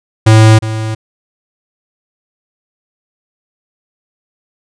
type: tone with echo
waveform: square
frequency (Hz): 110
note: A2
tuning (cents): 0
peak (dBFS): -3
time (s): 0.26-0.59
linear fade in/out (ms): 10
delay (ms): 360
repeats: 1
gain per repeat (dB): -13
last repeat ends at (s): 0.95
effects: resampled to 22050 Hz